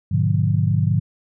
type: chord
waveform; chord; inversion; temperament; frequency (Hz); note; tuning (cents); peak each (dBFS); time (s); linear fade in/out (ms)
sine; G# diminished seventh; none; just; 103.83 / 124.59 / 149.51 / 179.41; G#2 / B2 / D3 / F3; 0 / +16 / +31 / +47; -19 / -23 / -20 / -24; 0.11-1; 10
effects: none